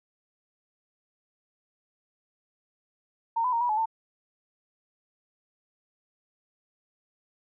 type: tone with pitch steps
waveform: sine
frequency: 917 / 1002 / 929 / 971 / 855 / 896 Hz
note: A#5 / B5 / A#5 / B5 / A5 / A5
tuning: -29 / +25 / -6 / -30 / -50 / +31 cents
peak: -23 dBFS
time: 3.36-3.858 s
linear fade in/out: 10 ms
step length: 83 ms
effects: none